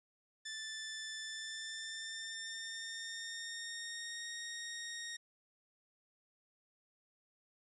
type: tone with pitch glide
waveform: 15% pulse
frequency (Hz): 1760 to 1864.7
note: A6 to A#6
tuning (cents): 0 to 0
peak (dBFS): -36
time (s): 0.45-5.17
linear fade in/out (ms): 10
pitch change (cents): +100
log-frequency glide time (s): 1.21-4.28
effects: resampled to 22050 Hz + 12-bit